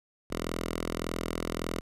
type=tone with notch filter; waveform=5% pulse; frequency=41.74 Hz; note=E1; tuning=22 cents sharp; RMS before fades=-34 dBFS; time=0.3-1.81 s; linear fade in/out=10 ms; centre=110 Hz; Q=0.99; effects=resampled to 32000 Hz